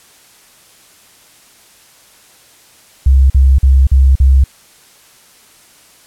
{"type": "tone bursts", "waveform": "sine", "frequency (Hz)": 66.7, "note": "C2", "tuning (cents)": 34, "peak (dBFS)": -4, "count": 5, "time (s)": [3.06, 4.44], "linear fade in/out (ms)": 5, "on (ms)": 240, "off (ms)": 45, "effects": ["white hiss -45 dBFS RMS until 6.06 s", "low-pass 12000 Hz 12 dB/octave"]}